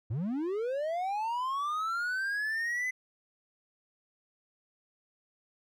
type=linear sweep; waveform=triangle; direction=up; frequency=96.3 to 2039 Hz; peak=-28 dBFS; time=0.1-2.91 s; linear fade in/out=10 ms; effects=none